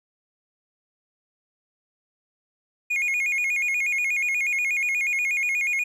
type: tone with vibrato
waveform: triangle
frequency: 2300 Hz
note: D7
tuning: 37 cents flat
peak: -20 dBFS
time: 2.9-5.84 s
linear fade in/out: 10 ms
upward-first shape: square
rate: 8.3 Hz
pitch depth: 110 cents each way
effects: none